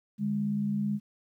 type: tone pair together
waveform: sine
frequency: 146.83 / 205.3 Hz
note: D3 / G#3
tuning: 0 / -20 cents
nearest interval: tritone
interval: 580 cents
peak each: -35 / -27 dBFS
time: 0.18-1 s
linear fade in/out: 50 ms
effects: 11-bit